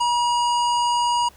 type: harmonic tone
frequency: 959 Hz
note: A#5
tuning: 49 cents sharp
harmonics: 1 / 3 / 5 / 7 / 9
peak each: -18 / -28 / -32 / -35 / -37 dBFS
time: 0-1.29 s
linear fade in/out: 10 ms
effects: added 70 Hz sine -52 dBFS peak until 1.36 s + pink hiss -52 dBFS RMS until 1.36 s